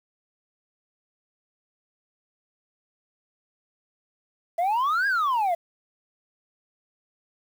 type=exponential two-way sweep; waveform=sine; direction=up then down; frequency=659.3 to 1661.2 to 659.3 Hz; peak=-18 dBFS; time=4.58-5.55 s; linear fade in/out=10 ms; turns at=5.07 s; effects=tanh soft clip ceiling -20 dBFS + 8-bit